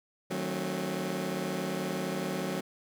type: chord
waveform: 20% pulse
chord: D# diminished seventh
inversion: none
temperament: just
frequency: 155.56 / 186.68 / 224 / 268.8 Hz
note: D#3 / F#3 / A3 / C4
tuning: 0 / +16 / +31 / +47 cents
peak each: -34 / -29 / -35 / -33 dBFS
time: 0.3-2.61 s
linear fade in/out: 10 ms
effects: none